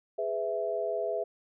sine chord, E major, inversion first, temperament equal with one note detuned, 415.3 / 500.5 / 659.3 Hz, G#4 / B4 / E5, 0 / +23 / 0 cents, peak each -34 / -35 / -31 dBFS, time 0.18-1.24 s, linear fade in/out 10 ms, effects none

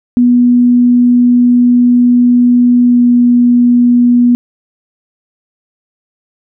sine tone with pitch glide, 244.1 to 242.6 Hz, B3 to B3, -20 to -31 cents, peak -4 dBFS, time 0.17-4.35 s, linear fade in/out 0 ms, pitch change -11 cents, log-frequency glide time 2.86-3 s, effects none

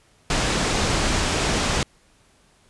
pink low-pass noise, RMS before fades -22 dBFS, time 0.3-1.83 s, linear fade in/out 2 ms, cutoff 8200 Hz, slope 24 dB/octave, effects pink hiss -58 dBFS RMS until 2.69 s + resampled to 24000 Hz

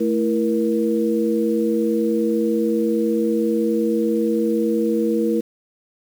sine tone cluster, 221 / 330.4 / 472.2 Hz, A3 / E4 / A#4, +8 / +4 / +22 cents, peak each -21 dBFS, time 0-5.41 s, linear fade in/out 10 ms, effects 7-bit

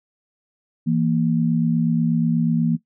sine tone pair together, 164.83 / 233.1 Hz, E3 / A#3, 0 / 0 cents, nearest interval tritone, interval 600 cents, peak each -19 dBFS, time 0.86-2.77 s, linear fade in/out 20 ms, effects noise-tail reverb RT60 0.1 s tail -17 dB re dry

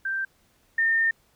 sine tone pair in turn, 1569 / 1816 Hz, G6 / A#6, +1 / -46 cents, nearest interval minor third, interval 253 cents, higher second, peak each -25 / -19 dBFS, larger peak second, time 0.05-0.25 / 0.78-1.11 s, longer second, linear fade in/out 5 ms, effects pink hiss -64 dBFS RMS until 1.35 s

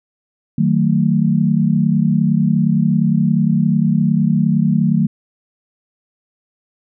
sine chord, D# diminished, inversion none, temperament just, 155.56 / 186.68 / 224 Hz, D#3 / F#3 / A3, 0 / +16 / +31 cents, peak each -16 dBFS, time 0.58-5.07 s, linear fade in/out 5 ms, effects none

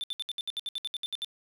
triangle tone bursts, 3545 Hz, A7, 12 cents sharp, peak -29 dBFS, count 14, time 0.01-1.246 s, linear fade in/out 0 ms, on 27 ms, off 66 ms, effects none

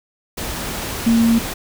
sine tone in noise, 230 Hz, A#3, 23 cents flat, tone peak -11 dBFS, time 1.06-1.39 s, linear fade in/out 10 ms, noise pink, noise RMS -26 dBFS, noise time 0.37-1.54 s, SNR +12 dB, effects none

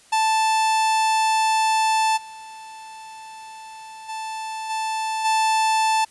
45% pulse tone with level steps, 880 Hz, A5, in tune, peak -17 / -37 / -28 / -23 / -17 dBFS, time 0.12-6.05 s, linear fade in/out 10 ms, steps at 2.16 / 4.08 / 4.69 / 5.24 s, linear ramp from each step 20 ms, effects white hiss -52 dBFS RMS until 6.1 s + resampled to 24000 Hz

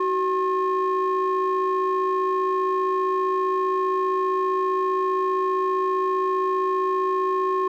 triangle ring-modulated tone, 349.2 Hz, F4, in tune, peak -15 dBFS, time 0-7.68 s, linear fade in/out 5 ms, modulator 726 Hz, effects none

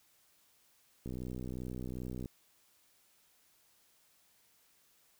click train, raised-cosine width 3 ms, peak -29 dBFS, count 76, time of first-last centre 1.06-2.258 s, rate 62.6 Hz, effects white hiss -69 dBFS RMS until 5.19 s

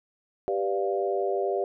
sine chord, G dominant seventh, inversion none, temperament equal, 392 / 493.9 / 587.3 / 698.5 Hz, G4 / B4 / D5 / F5, 0 / 0 / 0 / 0 cents, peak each -27 / -32 / -31 / -31 dBFS, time 0.48-1.64 s, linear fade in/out 0 ms, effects none

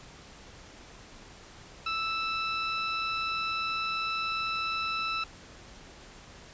20% pulse tone, 1318.5 Hz, E6, in tune, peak -24 dBFS, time 1.86-5.24 s, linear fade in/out 5 ms, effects pink hiss -50 dBFS RMS until 6.53 s + resampled to 16000 Hz

